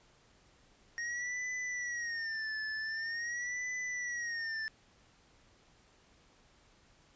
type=tone with vibrato; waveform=square; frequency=1864.7 Hz; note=A#6; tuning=in tune; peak=-36 dBFS; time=0.98-4.68 s; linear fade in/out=0 ms; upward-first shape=sine; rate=0.45 Hz; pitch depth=120 cents each way; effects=pink hiss -65 dBFS RMS until 7.15 s + resampled to 16000 Hz